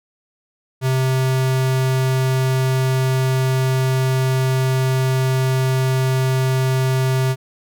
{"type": "tone", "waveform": "square", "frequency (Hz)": 130.81, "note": "C3", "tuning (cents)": 0, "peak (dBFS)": -16, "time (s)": [0.81, 7.36], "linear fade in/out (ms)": 50, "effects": []}